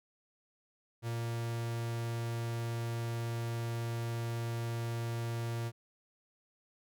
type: tone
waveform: 45% pulse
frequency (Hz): 116.6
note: A#2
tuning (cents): +1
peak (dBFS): -34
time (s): 1.02-5.72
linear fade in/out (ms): 50
effects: none